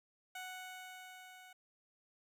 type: tone with level ramp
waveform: 15% pulse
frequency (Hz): 740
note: F#5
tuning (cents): 0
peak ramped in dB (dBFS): -37 to -49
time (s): 0.35-1.53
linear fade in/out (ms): 5
effects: none